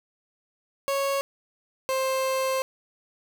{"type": "tone pair in turn", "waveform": "30% pulse", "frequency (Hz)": [552, 526.9], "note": ["C#5", "C5"], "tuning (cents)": [-7, 12], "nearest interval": "minor second", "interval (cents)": 81, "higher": "first", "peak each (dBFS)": -21, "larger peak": "neither", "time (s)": [[0.88, 1.21], [1.89, 2.62]], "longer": "second", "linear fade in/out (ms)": 0, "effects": []}